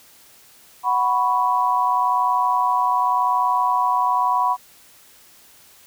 sine chord, F# suspended fourth, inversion none, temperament equal, 740 / 987.8 / 1108.7 Hz, F#5 / B5 / C#6, 0 / 0 / 0 cents, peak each -23 / -18 / -23 dBFS, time 0.83-4.57 s, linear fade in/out 50 ms, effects white hiss -50 dBFS RMS until 5.86 s

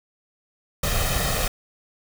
pink noise with comb filter, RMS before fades -23 dBFS, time 0.83-1.48 s, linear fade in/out 5 ms, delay 1.6 ms, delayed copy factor +0.65, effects none

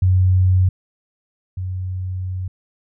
sine tone pair in turn, 92.5 / 92.5 Hz, F#2 / F#2, 0 / 0 cents, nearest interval unison, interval 0 cents, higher neither, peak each -11 / -22 dBFS, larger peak first, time 0.02-0.69 / 1.57-2.48 s, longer second, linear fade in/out 5 ms, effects none

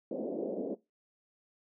white band-pass noise, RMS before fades -36 dBFS, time 0.11-0.75 s, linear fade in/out 5 ms, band 210 to 590 Hz, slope 48 dB/octave, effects noise-tail reverb RT60 0.2 s tail -18 dB re dry

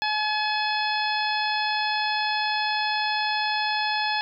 harmonic tone, 852 Hz, G#5, 44 cents sharp, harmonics 1 / 2 / 3 / 4 / 5 / 6, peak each -26 / -29 / -31 / -32 / -33 / -34 dBFS, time 0.02-4.21 s, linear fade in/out 0 ms, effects none

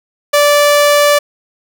sawtooth tone, 583 Hz, D5, 13 cents flat, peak -3 dBFS, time 0.33-1.19 s, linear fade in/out 10 ms, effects none

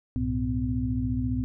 sine tone cluster, 62.1 / 103.6 / 118.2 / 253.3 Hz, B1 / G#2 / A#2 / B3, +10 / -4 / +24 / +44 cents, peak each -31 / -32 / -31 / -28 dBFS, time 0.16-1.44 s, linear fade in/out 0 ms, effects none

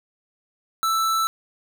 square tone, 1322 Hz, E6, 5 cents sharp, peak -20 dBFS, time 0.83-1.27 s, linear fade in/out 0 ms, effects none

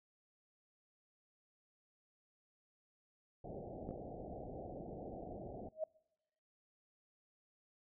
white low-pass noise, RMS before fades -48 dBFS, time 3.44-5.69 s, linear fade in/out 5 ms, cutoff 760 Hz, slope 96 dB/octave
clicks, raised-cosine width 2 ms, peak -30 dBFS, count 2, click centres 3.89 / 3.909 s
sine tone with exponential growth, 630 Hz, D#5, 21 cents sharp, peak -32 dBFS, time 5.72-5.84 s, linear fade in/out 5 ms, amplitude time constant 24 ms
effects noise-tail reverb RT60 1.0 s tail -26 dB re dry

